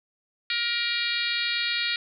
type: harmonic tone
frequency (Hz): 472.4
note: A#4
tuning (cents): +23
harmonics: 3 / 4 / 5 / 6 / 7 / 8 / 9 / 10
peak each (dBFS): -34 / -32 / -30 / -35 / -35 / -31 / -32 / -40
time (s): 0.5-1.96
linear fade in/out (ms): 2
effects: none

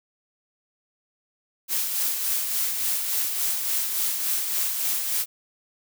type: noise with tremolo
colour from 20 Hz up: blue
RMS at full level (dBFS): -24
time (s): 1.68-5.26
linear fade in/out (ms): 50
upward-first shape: sine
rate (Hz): 3.5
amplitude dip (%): 40
effects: none

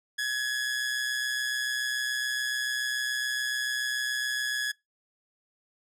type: tone with amplitude modulation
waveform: sawtooth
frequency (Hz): 1686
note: G#6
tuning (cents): +26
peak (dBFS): -22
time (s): 0.18-4.72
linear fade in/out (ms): 10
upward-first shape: sine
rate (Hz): 127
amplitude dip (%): 45
effects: noise-tail reverb RT60 0.2 s tail -25 dB re dry + low-pass 11000 Hz 12 dB/octave

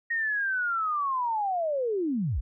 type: linear sweep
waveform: sine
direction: down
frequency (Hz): 1876 to 38.94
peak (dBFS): -25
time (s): 0.1-2.41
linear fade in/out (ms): 10
effects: none

